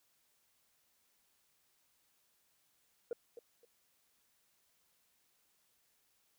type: tone with echo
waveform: sine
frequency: 473.8 Hz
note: A#4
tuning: 28 cents sharp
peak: -33 dBFS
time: 3.11-3.13 s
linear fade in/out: 2 ms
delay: 260 ms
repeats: 2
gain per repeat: -13 dB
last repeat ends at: 3.65 s
effects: tanh soft clip ceiling -33 dBFS + white hiss -75 dBFS RMS until 6.38 s